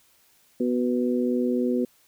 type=harmonic tone; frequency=123.47 Hz; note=B2; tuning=in tune; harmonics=2 / 3 / 4; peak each=-23 / -27 / -29 dBFS; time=0.6-1.85 s; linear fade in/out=5 ms; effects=white hiss -61 dBFS RMS until 2.07 s